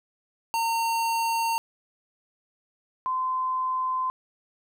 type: tone pair in turn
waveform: square / sine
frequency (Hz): 915 / 1030.3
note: A#5 / C6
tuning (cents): -32 / -27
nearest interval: major second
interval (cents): 205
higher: second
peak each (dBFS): -24 / -24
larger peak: neither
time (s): 0.54-1.58 / 3.06-4.1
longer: neither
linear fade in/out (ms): 0
effects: none